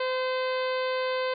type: harmonic tone with a mistuned harmonic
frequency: 514 Hz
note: C5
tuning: 31 cents flat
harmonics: 1 / 2 / 3 / 4 / 5 / 6 / 7 / 8 / 9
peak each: -27 / -33 / -37 / -39 / -41 / -43 / -44 / -45 / -46 dBFS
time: 0-1.34 s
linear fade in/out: 5 ms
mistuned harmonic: 9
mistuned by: -18 cents
effects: none